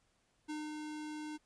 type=tone with ADSR envelope; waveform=square; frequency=304.2 Hz; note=D#4; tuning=39 cents flat; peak=-39 dBFS; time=0.48-1.38 s; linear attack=21 ms; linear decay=210 ms; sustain=-3 dB; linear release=24 ms; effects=pink hiss -75 dBFS RMS until 1.45 s + resampled to 22050 Hz